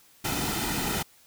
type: noise with comb filter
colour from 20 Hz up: pink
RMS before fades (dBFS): -29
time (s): 0.24-1.03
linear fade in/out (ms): 10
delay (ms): 1.8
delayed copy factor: -0.6
effects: white hiss -58 dBFS RMS until 1.26 s